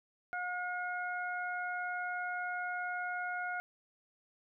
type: harmonic tone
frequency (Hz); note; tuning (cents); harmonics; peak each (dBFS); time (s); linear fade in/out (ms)
719; F#5; -50; 1 / 2 / 3; -39 / -37 / -46; 0.33-3.6; 0
effects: none